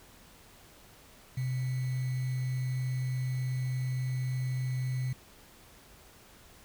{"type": "tone with sample-and-hold", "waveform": "sine", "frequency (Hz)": 128.3, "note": "C3", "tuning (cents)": -34, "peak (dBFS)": -29, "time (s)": [1.37, 5.13], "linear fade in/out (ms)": 5, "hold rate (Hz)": 2100, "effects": ["pink hiss -56 dBFS RMS until 6.64 s"]}